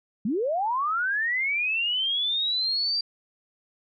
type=linear sweep; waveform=sine; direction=up; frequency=185 to 4732 Hz; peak=-23 dBFS; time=0.25-3.01 s; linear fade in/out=5 ms; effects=none